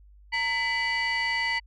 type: tone cluster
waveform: sine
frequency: 920 / 1997 / 2300 / 2928 / 4542 Hz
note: A#5 / B6 / D7 / F#7 / C#8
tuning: -23 / +19 / -37 / -19 / +41 cents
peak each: -31 / -25 / -34 / -34 / -34 dBFS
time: 0.32-1.6 s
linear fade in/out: 20 ms
effects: tanh soft clip ceiling -19 dBFS + added 50 Hz sine -50 dBFS peak until 1.66 s